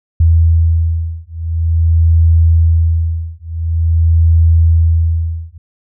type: beating tone pair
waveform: sine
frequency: 82 / 82.47 Hz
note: E2 / E2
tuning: -9 / +1 cents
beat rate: 0.47 Hz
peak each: -11 dBFS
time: 0.2-5.58 s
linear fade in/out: 5 ms
effects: none